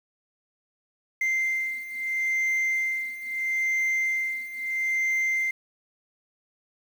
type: beating tone pair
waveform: sine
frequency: 2087 / 2087.76 Hz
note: C7 / C7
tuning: -5 / -4 cents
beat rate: 0.76 Hz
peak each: -27 / -24 dBFS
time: 1.21-5.51 s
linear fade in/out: 5 ms
effects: tanh soft clip ceiling -21 dBFS + 8-bit